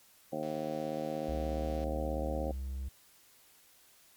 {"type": "harmonic tone", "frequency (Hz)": 76.8, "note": "D#2", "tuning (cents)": -22, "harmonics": [2, 3, 4, 5, 6, 7, 8, 9, 10], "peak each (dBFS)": [-45, -42, -41, -47, -46, -37, -47, -44, -44], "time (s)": [0.32, 2.52], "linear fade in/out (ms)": 10}
{"type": "click train", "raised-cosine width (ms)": 0.2, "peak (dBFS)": -37, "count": 232, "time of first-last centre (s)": [0.43, 1.839], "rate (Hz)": 164}
{"type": "tone with pitch glide", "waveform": "triangle", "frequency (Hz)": [65.41, 66.21], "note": ["C2", "C2"], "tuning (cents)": [0, 21], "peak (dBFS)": -33, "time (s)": [1.28, 2.89], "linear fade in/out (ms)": 10, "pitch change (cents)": 21, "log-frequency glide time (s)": [2.15, 2.48]}
{"effects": ["white hiss -62 dBFS RMS until 4.16 s", "MP3 96 kbps"]}